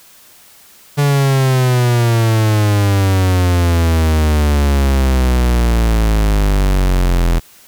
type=exponential sweep; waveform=45% pulse; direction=down; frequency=145 to 41.75 Hz; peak=-10 dBFS; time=0.97-7.4 s; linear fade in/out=20 ms; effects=white hiss -44 dBFS RMS until 7.67 s

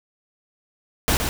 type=noise with echo; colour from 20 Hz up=pink; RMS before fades=-19 dBFS; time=1.08-1.17 s; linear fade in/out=0 ms; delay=120 ms; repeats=1; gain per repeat=-5 dB; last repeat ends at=1.29 s; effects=none

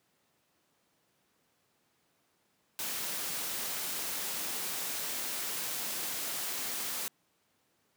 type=noise; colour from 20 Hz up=white; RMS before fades=-36 dBFS; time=2.79-7.08 s; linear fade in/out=0 ms; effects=pink hiss -73 dBFS RMS until 7.96 s + high-pass 150 Hz 12 dB/octave

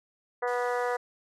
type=harmonic tone; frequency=244.9 Hz; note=B3; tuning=14 cents flat; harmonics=2 / 3 / 4 / 5 / 6 / 7 / 8; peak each=-29 / -33 / -35 / -37 / -39 / -40 / -41 dBFS; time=0.42-0.97 s; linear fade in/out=10 ms
type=noise; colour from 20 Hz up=blue; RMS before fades=-43 dBFS; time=0.47-0.97 s; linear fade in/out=10 ms
effects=low-pass 6000 Hz 12 dB/octave

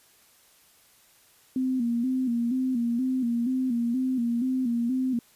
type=tone with vibrato; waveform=sine; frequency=246.8 Hz; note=B3; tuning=1 cent flat; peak=-23 dBFS; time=1.56-5.19 s; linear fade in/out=2 ms; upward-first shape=square; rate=2.1 Hz; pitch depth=82 cents each way; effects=white hiss -59 dBFS RMS until 5.35 s + resampled to 32000 Hz

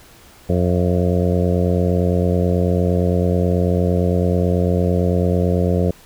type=harmonic tone with a mistuned harmonic; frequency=89 Hz; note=F2; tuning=33 cents sharp; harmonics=1 / 2 / 3 / 4 / 5 / 6 / 7 / 8; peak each=-18 / -19 / -27 / -26 / -23 / -24 / -30 / -31 dBFS; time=0.49-5.91 s; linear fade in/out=5 ms; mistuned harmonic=8; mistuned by=-75 cents; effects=pink hiss -46 dBFS RMS until 6.05 s

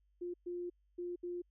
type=tone bursts at uneven times; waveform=sine; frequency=352.3 Hz; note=F4; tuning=15 cents sharp; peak=-38 dBFS; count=4; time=0.21-0.34 / 0.46-0.7 / 0.98-1.16 / 1.23-1.42 s; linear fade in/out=10 ms; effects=added 50 Hz sine -70 dBFS peak until 1.5 s

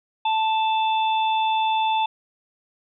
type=harmonic tone; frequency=880 Hz; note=A5; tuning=in tune; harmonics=1 / 3 / 4; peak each=-19 / -31 / -30 dBFS; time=0.25-2.06 s; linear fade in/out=5 ms; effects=none

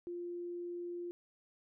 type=tone; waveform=sine; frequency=349.2 Hz; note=F4; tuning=in tune; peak=-39 dBFS; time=0.07-1.11 s; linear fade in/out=0 ms; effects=none

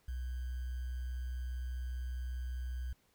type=tone with sample-and-hold; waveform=sine; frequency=62.5 Hz; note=B1; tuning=21 cents sharp; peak=-36 dBFS; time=0.08-2.93 s; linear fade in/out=5 ms; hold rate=1575 Hz; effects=pink hiss -72 dBFS RMS until 3.14 s

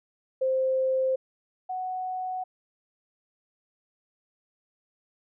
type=tone pair in turn; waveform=sine; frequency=523.3 / 741.6 Hz; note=C5 / F#5; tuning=0 / +4 cents; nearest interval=tritone; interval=604 cents; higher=second; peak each=-22 / -29 dBFS; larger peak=first; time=0.41-1.16 / 1.69-2.44 s; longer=neither; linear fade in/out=10 ms; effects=none

